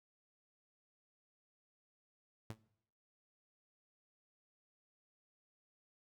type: tone with exponential decay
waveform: sawtooth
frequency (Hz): 110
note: A2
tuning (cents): 0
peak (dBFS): -37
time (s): 2.5-2.58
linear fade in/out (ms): 0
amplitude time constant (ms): 17
effects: noise-tail reverb RT60 0.7 s tail -19 dB re dry